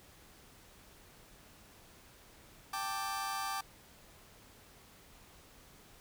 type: chord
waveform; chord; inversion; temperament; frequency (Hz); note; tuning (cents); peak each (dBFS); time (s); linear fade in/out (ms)
sawtooth; G suspended second; none; just; 784 / 882 / 1176; G5 / A5 / D6; 0 / +4 / +2; -36 / -39 / -34; 2.73-3.61; 5
effects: pink hiss -59 dBFS RMS until 6 s